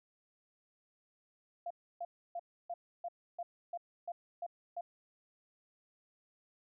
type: tone bursts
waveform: sine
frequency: 692 Hz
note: F5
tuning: 16 cents flat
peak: -37 dBFS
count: 10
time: 1.66-4.81 s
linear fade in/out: 5 ms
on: 45 ms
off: 300 ms
effects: none